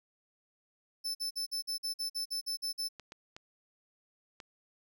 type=tone bursts; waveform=40% pulse; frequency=5274 Hz; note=E8; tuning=in tune; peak=-32 dBFS; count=12; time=1.04-2.888 s; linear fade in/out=20 ms; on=110 ms; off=48 ms
type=clicks; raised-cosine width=0.2 ms; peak=-29 dBFS; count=4; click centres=2.997 / 3.121 / 3.365 / 4.402 s
effects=none